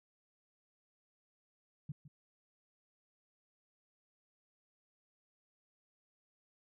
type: tone with echo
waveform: sine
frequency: 146.83 Hz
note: D3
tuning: in tune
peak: -38 dBFS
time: 1.89-1.92 s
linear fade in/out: 5 ms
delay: 160 ms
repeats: 1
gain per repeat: -14 dB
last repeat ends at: 2.08 s
effects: none